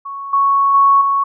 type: tone with level steps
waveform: sine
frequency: 1108.7 Hz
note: C#6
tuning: in tune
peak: -24 / -10 / -7 / -12 dBFS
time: 0.05-1.24 s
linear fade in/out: 10 ms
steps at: 0.33 / 0.74 / 1.01 s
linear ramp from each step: 5 ms
effects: none